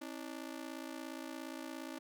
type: ring-modulated tone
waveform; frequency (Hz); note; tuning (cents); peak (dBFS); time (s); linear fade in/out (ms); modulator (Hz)
sawtooth; 294.2; D4; +3; -36; 0.01-1.99; 10; 28.6
effects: none